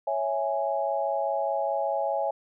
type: chord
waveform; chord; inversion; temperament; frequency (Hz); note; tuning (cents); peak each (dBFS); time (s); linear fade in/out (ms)
sine; C# minor; none; equal; 554.4 / 659.3 / 830.6; C#5 / E5 / G#5; 0 / 0 / 0; -29; 0.07-2.31; 5
effects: none